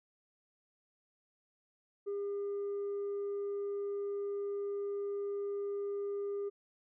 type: tone with tanh clipping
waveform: sine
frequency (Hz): 403.3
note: G4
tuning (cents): +49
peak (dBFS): -35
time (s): 2.06-6.5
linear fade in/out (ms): 20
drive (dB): 1
effects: none